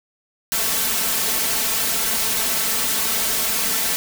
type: noise with comb filter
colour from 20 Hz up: white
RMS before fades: -21 dBFS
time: 0.52-3.96 s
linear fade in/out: 0 ms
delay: 4.5 ms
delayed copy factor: +0.8
effects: none